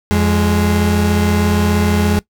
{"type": "tone pair together", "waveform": "35% pulse", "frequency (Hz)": [86.47, 207.7], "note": ["F2", "G#3"], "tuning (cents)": [-17, 0], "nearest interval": "octave + minor third", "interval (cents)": 1517, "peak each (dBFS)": -13, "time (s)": [0.11, 2.19], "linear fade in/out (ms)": 0, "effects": ["noise-tail reverb RT60 0.1 s tail -20 dB re dry"]}